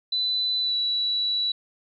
sine tone with pitch glide, 3997 to 3933 Hz, B7 to B7, +20 to -8 cents, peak -22 dBFS, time 0.12-1.52 s, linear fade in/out 5 ms, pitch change -28 cents, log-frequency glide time 0.61-0.75 s, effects none

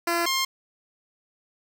10% pulse tone pair in turn, 341.3 / 1063.1 Hz, F4 / C6, -40 / +27 cents, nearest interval octave + minor sixth, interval 1967 cents, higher second, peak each -14 dBFS, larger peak neither, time 0.07-0.26 / 0.26-0.45 s, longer neither, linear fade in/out 5 ms, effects none

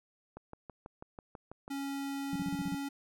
click train, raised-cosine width 1 ms, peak -31 dBFS, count 9, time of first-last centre 0.37-1.679 s, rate 6.11 Hz
square tone with pitch glide, 277.2 to 279.1 Hz, C#4 to C#4, 0 to +12 cents, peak -36 dBFS, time 1.7-2.89 s, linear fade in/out 10 ms, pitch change +12 cents, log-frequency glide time 2.32-2.48 s
sine tone bursts, 184.7 Hz, F#3, 3 cents flat, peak -32 dBFS, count 7, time 2.33-2.747 s, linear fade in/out 0 ms, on 27 ms, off 38 ms
effects none

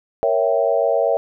sine chord, A# diminished seventh, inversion none, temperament equal, 466.2 / 554.4 / 659.3 / 784 Hz, A#4 / C#5 / E5 / G5, 0 / 0 / 0 / 0 cents, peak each -21 / -19 / -19 / -25 dBFS, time 0.23-1.17 s, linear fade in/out 0 ms, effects none

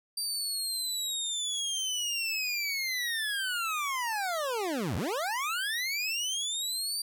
25% pulse linear two-way sweep, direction down then up, 4699 to 74.5 to 4699 Hz, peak -26 dBFS, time 0.17-7.02 s, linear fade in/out 5 ms, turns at 4.96 s, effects none

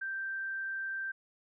sine tone, 1568 Hz, G6, in tune, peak -34 dBFS, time 0.01-1.12 s, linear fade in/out 10 ms, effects none

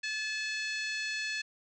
harmonic tone with a mistuned harmonic, 863 Hz, A5, 34 cents flat, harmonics 2 / 3 / 4 / 5 / 6 / 7 / 8 / 9, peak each -36 / -37 / -45 / -40 / -50 / -49 / -51 / -53 dBFS, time 0.03-1.42 s, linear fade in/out 10 ms, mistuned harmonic 9, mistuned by +23 cents, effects none

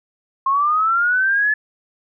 sine linear sweep, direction up, 1064 to 1732 Hz, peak -14 dBFS, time 0.46-1.54 s, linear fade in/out 5 ms, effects none

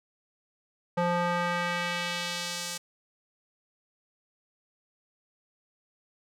square tone with band-pass filter sweep, 174.61 Hz, F3, in tune, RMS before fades -30 dBFS, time 0.97-2.78 s, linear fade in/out 10 ms, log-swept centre 760 to 7000 Hz, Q 1, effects none

